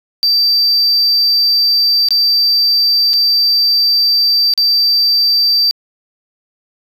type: tone with dropouts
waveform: triangle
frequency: 4666 Hz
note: D8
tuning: 12 cents flat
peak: -7 dBFS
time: 0.23-5.71 s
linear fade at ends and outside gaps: 0 ms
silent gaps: 2.086-2.107 / 3.133-3.138 / 4.537-4.577 s
effects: tanh soft clip ceiling -3 dBFS